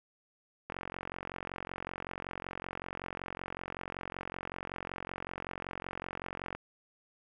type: click train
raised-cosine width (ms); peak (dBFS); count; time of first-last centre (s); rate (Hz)
0.5; -23; 266; 0.7-6.55; 45.3
effects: none